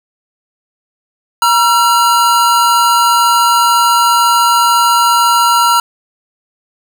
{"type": "tone pair together", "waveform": "square", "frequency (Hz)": [951, 1357], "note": ["A#5", "E6"], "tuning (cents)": [34, 50], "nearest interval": "tritone", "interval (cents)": 616, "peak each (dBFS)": -11, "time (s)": [1.42, 5.8], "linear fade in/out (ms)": 2, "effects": []}